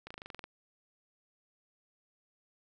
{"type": "slowing click train", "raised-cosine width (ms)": 0.3, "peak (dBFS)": -28, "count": 10, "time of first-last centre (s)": [0.07, 0.44], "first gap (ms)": 35, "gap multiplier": 1.04, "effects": []}